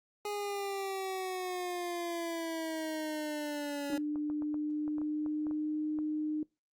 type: exponential sweep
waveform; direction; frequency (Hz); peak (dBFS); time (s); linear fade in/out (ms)
25% pulse; down; 415.3 to 280.9; -31; 0.25-3.98; 2
type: tone with pitch glide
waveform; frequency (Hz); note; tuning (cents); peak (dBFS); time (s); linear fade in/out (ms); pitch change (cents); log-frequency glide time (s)
sine; 298.2 to 305.5; D4 to D#4; +27 to -32; -31; 3.9-6.43; 2; +41; 4.08-5.84
type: clicks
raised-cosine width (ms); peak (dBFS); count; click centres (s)
1; -34; 12; 3.933 / 4.158 / 4.3 / 4.422 / 4.543 / 4.879 / 4.983 / 5.016 / 5.262 / 5.468 / 5.511 / 5.988
effects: noise-tail reverb RT60 0.2 s tail -23 dB re dry + Opus 48 kbps

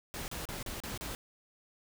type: noise bursts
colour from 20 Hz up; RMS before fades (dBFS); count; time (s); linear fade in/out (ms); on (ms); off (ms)
pink; -40; 6; 0.14-1.15; 0; 140; 34
effects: none

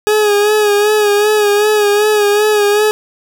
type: tone with vibrato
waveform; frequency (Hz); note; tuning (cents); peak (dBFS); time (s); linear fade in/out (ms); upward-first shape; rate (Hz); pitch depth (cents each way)
40% pulse; 417.6; G#4; +10; -8; 0.07-2.91; 0; sine; 2.6; 41
effects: none

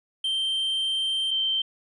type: tone pair in turn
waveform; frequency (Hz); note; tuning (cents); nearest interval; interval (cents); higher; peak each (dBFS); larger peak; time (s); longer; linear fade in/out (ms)
triangle / sine; 3136 / 3123; G7 / G7; 0 / -7; unison; 7; first; -22; neither; 0.24-1.31 / 1.31-1.62; first; 5
effects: resampled to 24000 Hz

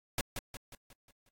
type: noise with echo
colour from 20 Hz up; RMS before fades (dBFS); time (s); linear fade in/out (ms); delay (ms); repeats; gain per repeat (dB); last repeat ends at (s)
pink; -32; 0.18-0.21; 2; 180; 6; -6; 1.29
effects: AAC 64 kbps

